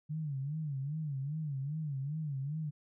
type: tone with vibrato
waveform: sine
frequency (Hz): 145.6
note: D3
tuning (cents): -15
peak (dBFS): -34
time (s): 0.09-2.71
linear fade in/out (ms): 20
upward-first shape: sine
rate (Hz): 2.5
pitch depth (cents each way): 150
effects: none